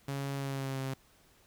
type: tone with pitch glide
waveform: sawtooth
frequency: 138.59 to 133.64 Hz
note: C#3 to C3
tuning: 0 to +37 cents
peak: -30 dBFS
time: 0.08-0.94 s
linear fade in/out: 5 ms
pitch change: -63 cents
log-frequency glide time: 0.35-0.8 s
effects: pink hiss -64 dBFS RMS until 1.46 s